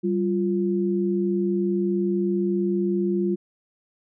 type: tone pair together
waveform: sine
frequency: 193.95 / 349.2 Hz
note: G3 / F4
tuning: -18 / 0 cents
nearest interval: minor seventh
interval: 1018 cents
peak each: -23 / -23 dBFS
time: 0.03-3.36 s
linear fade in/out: 20 ms
effects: none